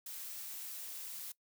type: noise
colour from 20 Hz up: blue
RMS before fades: -45 dBFS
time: 0.06-1.32 s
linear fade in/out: 5 ms
effects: noise-tail reverb RT60 0.1 s tail -20 dB re dry